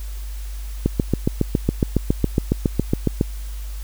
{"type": "click train", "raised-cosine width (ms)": 3, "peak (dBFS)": -3, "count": 18, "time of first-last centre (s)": [0.86, 3.211], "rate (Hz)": 7.23, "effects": ["added 50 Hz sine -27 dBFS peak until 3.83 s", "white hiss -44 dBFS RMS until 3.83 s"]}